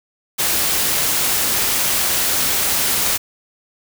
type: noise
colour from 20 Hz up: white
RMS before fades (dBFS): -18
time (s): 0.38-3.18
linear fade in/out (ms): 20
effects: none